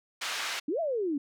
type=band-pass noise; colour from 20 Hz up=pink; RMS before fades=-34 dBFS; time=0.21-0.6 s; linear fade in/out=10 ms; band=1300 to 5600 Hz; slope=12 dB/octave
type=exponential two-way sweep; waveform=sine; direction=up then down; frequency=270 to 693 to 270 Hz; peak=-27 dBFS; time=0.68-1.18 s; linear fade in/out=5 ms; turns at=0.8 s
effects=none